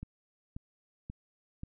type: click train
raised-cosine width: 5 ms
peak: -28 dBFS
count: 4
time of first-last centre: 0.03-1.634 s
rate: 1.87 Hz
effects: none